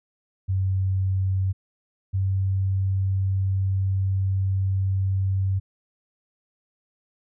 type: tone pair in turn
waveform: sine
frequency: 95.1 / 96.04 Hz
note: F#2 / G2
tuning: +48 / -35 cents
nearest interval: unison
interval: 17 cents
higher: second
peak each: -20 dBFS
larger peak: neither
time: 0.48-1.53 / 2.13-5.6 s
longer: second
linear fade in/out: 20 ms
effects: none